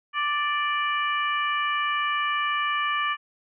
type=harmonic tone; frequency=587.3 Hz; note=D5; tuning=in tune; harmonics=2 / 3 / 4 / 5; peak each=-25 / -29 / -31 / -33 dBFS; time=0.13-3.17 s; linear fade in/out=50 ms; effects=none